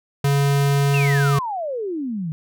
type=tone; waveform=square; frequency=140.7 Hz; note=C#3; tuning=26 cents sharp; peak=-16 dBFS; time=0.24-1.39 s; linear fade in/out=5 ms
type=exponential sweep; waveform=sine; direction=down; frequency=2794 to 150 Hz; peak=-23 dBFS; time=0.94-2.32 s; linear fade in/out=0 ms
effects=none